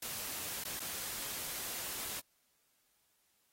white noise with dropouts, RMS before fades -41 dBFS, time 0.02-2.2 s, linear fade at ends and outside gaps 5 ms, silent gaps 0.64-0.65 / 0.793-0.801 s, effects white hiss -75 dBFS RMS until 3.52 s + AAC 48 kbps

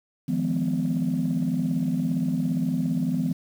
sine chord, F half-diminished seventh, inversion third, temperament just, 157.15 / 174.61 / 209.5 / 251.4 Hz, Eb3 / F3 / Ab3 / Cb4, +18 / 0 / +15 / +31 cents, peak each -28 / -26 / -30 / -25 dBFS, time 0.28-3.33 s, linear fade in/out 10 ms, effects tanh soft clip ceiling -16 dBFS + 8-bit

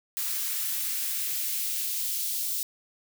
blue noise with high-pass filter sweep, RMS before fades -30 dBFS, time 0.17-2.63 s, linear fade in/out 0 ms, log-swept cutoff 1100 to 4000 Hz, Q 1, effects none

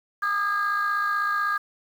sine tone cluster, 1211 / 1267 / 1630 Hz, D#6 / D#6 / G#6, -47 / +31 / -33 cents, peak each -23 / -31 / -24 dBFS, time 0.22-1.58 s, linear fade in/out 10 ms, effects tanh soft clip ceiling -18 dBFS + 8-bit

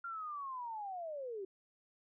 sine linear sweep, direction down, 1396.9 to 370 Hz, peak -40 dBFS, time 0.04-1.45 s, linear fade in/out 5 ms, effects none

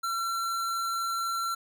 square tone, 1356 Hz, E6, 49 cents sharp, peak -29 dBFS, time 0.03-1.55 s, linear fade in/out 10 ms, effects none

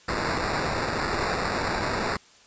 violet noise with sample-and-hold, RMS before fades -27 dBFS, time 0.08-2.17 s, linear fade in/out 5 ms, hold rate 3150 Hz, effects white hiss -54 dBFS RMS until 2.46 s + resampled to 16000 Hz

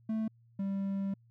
triangle tone pair in turn, 220 / 196 Hz, A3 / G3, 0 / 0 cents, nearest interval major second, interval 200 cents, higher first, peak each -28 / -29 dBFS, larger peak first, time 0.09-0.28 / 0.59-1.14 s, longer second, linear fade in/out 5 ms, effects added 116 Hz sine -60 dBFS peak until 1.3 s

